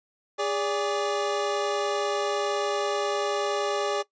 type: tone pair together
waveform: 25% pulse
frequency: 408.5 / 577.7 Hz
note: G#4 / D5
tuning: -29 / -29 cents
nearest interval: tritone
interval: 600 cents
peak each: -24 dBFS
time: 0.38-4.03 s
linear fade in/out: 20 ms
effects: noise-tail reverb RT60 0.1 s tail -18 dB re dry + resampled to 16000 Hz